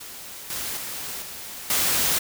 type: noise with level steps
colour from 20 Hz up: white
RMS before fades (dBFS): -39 / -30 / -33 / -37 / -22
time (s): 0-2.19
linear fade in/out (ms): 10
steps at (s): 0.5 / 0.77 / 1.22 / 1.7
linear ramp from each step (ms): 2
effects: none